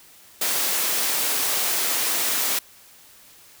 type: high-pass noise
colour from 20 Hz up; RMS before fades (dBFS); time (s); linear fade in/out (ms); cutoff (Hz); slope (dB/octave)
white; -23; 0.41-2.59; 5; 270; 12
effects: white hiss -50 dBFS RMS until 3.6 s

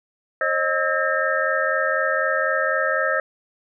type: tone cluster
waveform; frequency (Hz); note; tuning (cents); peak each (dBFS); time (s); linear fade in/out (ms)
sine; 536 / 620 / 1300 / 1608 / 1822; C5 / D#5 / E6 / G6 / A#6; +42 / -6 / -24 / +44 / -40; -25; 0.41-3.2; 2
effects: none

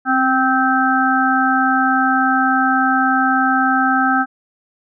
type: harmonic tone with a mistuned harmonic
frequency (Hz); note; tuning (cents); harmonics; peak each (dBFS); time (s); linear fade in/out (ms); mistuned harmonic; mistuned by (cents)
260; C4; -11; 1 / 3 / 5 / 6; -18 / -18 / -18 / -18; 0.05-4.26; 50; 1; +23
effects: none

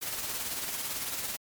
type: noise with tremolo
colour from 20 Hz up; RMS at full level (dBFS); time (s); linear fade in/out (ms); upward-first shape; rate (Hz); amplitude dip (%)
white; -33; 0.01-1.37; 20; sine; 18; 40
effects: MP3 96 kbps

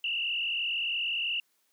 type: tone with frequency modulation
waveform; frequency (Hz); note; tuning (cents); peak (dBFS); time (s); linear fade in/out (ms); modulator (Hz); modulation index
sine; 2794; F7; 0; -28; 0.04-1.4; 2; 43; 2.7
effects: white hiss -72 dBFS RMS until 1.72 s + high-pass 200 Hz 12 dB/octave

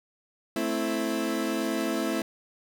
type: chord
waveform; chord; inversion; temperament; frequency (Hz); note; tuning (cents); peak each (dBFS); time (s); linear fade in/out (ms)
30% pulse; A minor; none; equal; 220 / 261.6 / 329.6; A3 / C4 / E4; 0 / 0 / 0; -29 / -29 / -27; 0.56-2.22; 2
effects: none

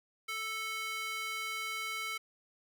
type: tone with high-pass filter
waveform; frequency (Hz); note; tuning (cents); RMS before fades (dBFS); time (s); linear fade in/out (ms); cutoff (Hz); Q
square; 440; A4; 0; -38; 0.28-2.18; 10; 1800; 2.6
effects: none

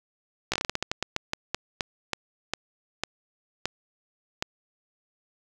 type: slowing click train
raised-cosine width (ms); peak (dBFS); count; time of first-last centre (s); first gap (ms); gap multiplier
0.2; -9; 20; 0.52-4.425; 16; 1.24
effects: 7-bit

